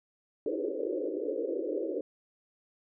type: band-pass noise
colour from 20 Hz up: white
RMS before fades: -33 dBFS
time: 0.46-2.01 s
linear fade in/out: 2 ms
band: 290 to 550 Hz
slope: 96 dB/octave
effects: none